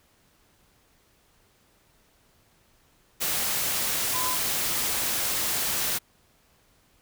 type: tone in noise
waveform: sine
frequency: 1013 Hz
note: B5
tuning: 44 cents sharp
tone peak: -30 dBFS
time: 4.13-4.36 s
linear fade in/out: 20 ms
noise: white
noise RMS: -27 dBFS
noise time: 3.2-5.99 s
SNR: -6 dB
effects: pink hiss -63 dBFS RMS until 7.01 s